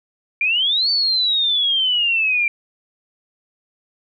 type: exponential two-way sweep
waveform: sine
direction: up then down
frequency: 2349 to 4562 to 2349 Hz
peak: -15 dBFS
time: 0.41-2.48 s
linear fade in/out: 2 ms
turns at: 0.9 s
effects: none